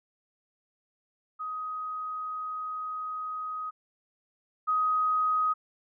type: tone pair in turn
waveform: sine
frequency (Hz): 1256 / 1256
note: D#6 / D#6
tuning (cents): +16 / +16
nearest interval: unison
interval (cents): 0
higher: neither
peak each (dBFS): -32 / -23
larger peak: second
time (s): 1.39-3.71 / 4.67-5.54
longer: first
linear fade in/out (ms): 20
effects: none